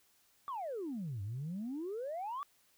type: exponential two-way sweep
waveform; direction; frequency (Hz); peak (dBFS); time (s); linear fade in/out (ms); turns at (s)
sine; down then up; 1181 to 94.8 to 1181; -36; 0.48-2.43; 0; 1.22
effects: tanh soft clip ceiling -34 dBFS + white hiss -70 dBFS RMS until 2.77 s